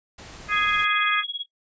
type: noise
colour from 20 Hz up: pink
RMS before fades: -42 dBFS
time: 0.18-0.85 s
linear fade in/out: 5 ms
type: harmonic tone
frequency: 415.3 Hz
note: G#4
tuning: in tune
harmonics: 3 / 4 / 5 / 6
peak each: -24 / -25 / -26 / -27 dBFS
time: 0.48-1.24 s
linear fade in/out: 50 ms
type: tone with tremolo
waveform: sine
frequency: 3322 Hz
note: G#7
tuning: in tune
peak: -24 dBFS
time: 0.51-1.46 s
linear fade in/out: 50 ms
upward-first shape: triangle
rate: 18 Hz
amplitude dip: 100%
effects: noise-tail reverb RT60 0.1 s tail -24 dB re dry + resampled to 16000 Hz